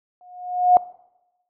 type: tone with exponential growth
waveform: sine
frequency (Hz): 722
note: F#5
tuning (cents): -43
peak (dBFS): -7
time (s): 0.21-0.77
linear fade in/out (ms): 1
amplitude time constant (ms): 120
effects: noise-tail reverb RT60 0.9 s tail -20 dB re dry